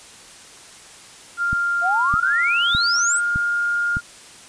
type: tone with pitch glide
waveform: sine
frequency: 1396.9 to 1413.1 Hz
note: F6 to F6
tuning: 0 to +20 cents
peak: -18 dBFS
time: 1.37-4.01 s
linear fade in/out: 50 ms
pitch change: +20 cents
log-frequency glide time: 3.03-3.16 s
type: click train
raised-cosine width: 5 ms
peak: -14 dBFS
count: 5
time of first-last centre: 1.53-3.969 s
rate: 1.64 Hz
type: exponential sweep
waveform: sine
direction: up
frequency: 668 to 8640 Hz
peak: -19 dBFS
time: 1.81-3.21 s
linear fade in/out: 50 ms
effects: white hiss -43 dBFS RMS until 4.48 s + resampled to 22050 Hz